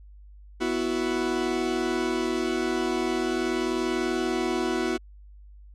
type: chord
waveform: 40% pulse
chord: B suspended fourth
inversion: none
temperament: equal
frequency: 246.9 / 329.6 / 370 Hz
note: B3 / E4 / F#4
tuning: 0 / 0 / 0 cents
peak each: -30 / -28 / -27 dBFS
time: 0.6-4.98 s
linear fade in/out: 20 ms
effects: added 50 Hz sine -45 dBFS peak until 5.74 s + low-pass 7000 Hz 12 dB/octave